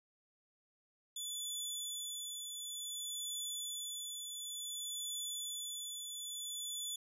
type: tone with tremolo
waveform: 20% pulse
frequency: 3463 Hz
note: A7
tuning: 28 cents flat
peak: -33 dBFS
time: 1.16-6.96 s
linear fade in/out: 5 ms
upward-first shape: triangle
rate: 0.56 Hz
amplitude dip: 40%
effects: none